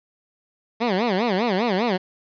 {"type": "tone with vibrato", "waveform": "15% pulse", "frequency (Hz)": 211.3, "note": "G#3", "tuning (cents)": 30, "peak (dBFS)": -13, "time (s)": [0.8, 1.98], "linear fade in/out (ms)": 20, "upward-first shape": "sine", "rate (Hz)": 5, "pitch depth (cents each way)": 260, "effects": ["resampled to 11025 Hz", "9-bit"]}